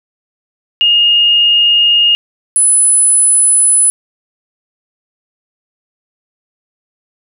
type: tone pair in turn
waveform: sine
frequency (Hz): 2846 / 10054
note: F7 / D#9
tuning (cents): +32 / +17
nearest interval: octave + minor seventh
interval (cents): 2185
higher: second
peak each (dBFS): -6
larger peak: neither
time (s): 0.81-2.15 / 2.56-3.9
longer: neither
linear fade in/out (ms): 0
effects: none